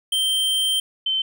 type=tone pair in turn; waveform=square / sine; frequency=3136 / 3086 Hz; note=G7 / G7; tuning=0 / -28 cents; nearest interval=unison; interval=28 cents; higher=first; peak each=-19 dBFS; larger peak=neither; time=0.12-0.8 / 1.06-1.22 s; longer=first; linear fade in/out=5 ms; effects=none